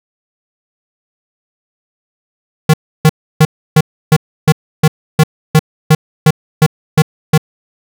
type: tone bursts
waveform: square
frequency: 155.56 Hz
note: D#3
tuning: in tune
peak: -4 dBFS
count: 14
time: 2.69-7.378 s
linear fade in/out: 5 ms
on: 47 ms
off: 310 ms
effects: none